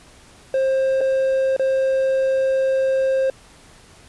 triangle tone with dropouts, 531 Hz, C5, 25 cents sharp, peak -14 dBFS, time 0.54-3.3 s, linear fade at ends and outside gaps 2 ms, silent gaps 1.008-1.012 / 1.565-1.595 s, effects pink hiss -48 dBFS RMS until 4.08 s + resampled to 24000 Hz

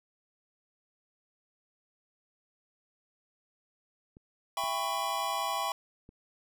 clicks, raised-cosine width 3 ms, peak -39 dBFS, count 3, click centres 4.169 / 4.638 / 6.091 s
square chord, C# half-diminished seventh, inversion first, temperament just, 665.2 / 798.3 / 997.9 / 1108.7 Hz, E5 / G5 / B5 / C#6, +16 / +31 / +18 / 0 cents, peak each -39 / -36 / -36 / -36 dBFS, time 4.57-5.72 s, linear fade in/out 2 ms
effects none

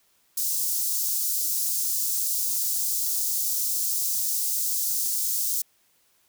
white high-pass noise, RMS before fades -26 dBFS, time 0.37-5.62 s, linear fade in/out 5 ms, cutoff 5300 Hz, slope 24 dB/octave, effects white hiss -65 dBFS RMS until 6.28 s

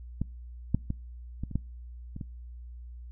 clicks, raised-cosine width 5 ms, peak -16 / -11 / -18 / -21 / -26 / -15 / -25 / -23 dBFS, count 8, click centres 0.216 / 0.746 / 0.904 / 1.436 / 1.513 / 1.556 / 2.164 / 2.212 s, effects noise-tail reverb RT60 0.4 s tail -26 dB re dry + added 60 Hz sine -41 dBFS peak until 3.11 s

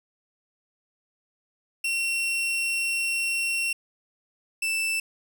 40% pulse tone pair in turn, 2726 / 2655 Hz, F7 / E7, -43 / +12 cents, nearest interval unison, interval 45 cents, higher first, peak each -23 dBFS, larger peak neither, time 1.84-3.73 / 4.62-5 s, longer first, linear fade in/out 5 ms, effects none

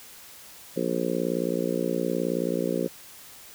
harmonic tone, 59 Hz, A#1, 22 cents sharp, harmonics 3 / 4 / 5 / 6 / 7 / 8 / 9, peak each -32 / -32 / -32 / -32 / -32 / -32 / -32 dBFS, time 0.76-2.88 s, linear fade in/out 10 ms, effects white hiss -47 dBFS RMS until 3.54 s

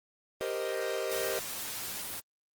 45% pulse chord, C minor seventh, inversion second, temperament equal, 392 / 466.2 / 523.3 / 622.3 Hz, G4 / Bb4 / C5 / Eb5, 0 / 0 / 0 / 0 cents, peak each -37 dBFS, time 0.41-1.39 s, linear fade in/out 0 ms
white noise, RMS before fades -38 dBFS, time 1.1-2.21 s, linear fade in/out 20 ms
effects Opus 24 kbps

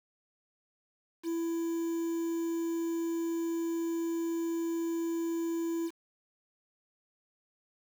triangle tone with quantisation, 333 Hz, E4, 18 cents sharp, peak -28 dBFS, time 1.23-5.91 s, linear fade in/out 50 ms, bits 8, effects none

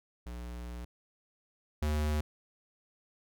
square tone pair in turn, 60 / 75.6 Hz, B1 / D#2, -49 / -49 cents, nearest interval major third, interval 400 cents, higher second, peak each -40 / -29 dBFS, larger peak second, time 0.26-0.85 / 1.82-2.21 s, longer first, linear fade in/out 5 ms, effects none

